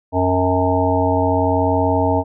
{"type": "harmonic tone with a mistuned harmonic", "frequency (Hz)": 91.8, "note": "F#2", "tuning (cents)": -13, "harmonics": [1, 3, 5, 7, 9, 10], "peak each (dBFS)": [-20, -20, -22, -20, -23, -22], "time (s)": [0.12, 2.24], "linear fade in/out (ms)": 50, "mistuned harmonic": 10, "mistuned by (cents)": -21, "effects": []}